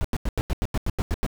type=noise bursts; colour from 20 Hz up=brown; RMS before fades=-23 dBFS; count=11; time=0.01-1.264 s; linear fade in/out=0 ms; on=34 ms; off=88 ms; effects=none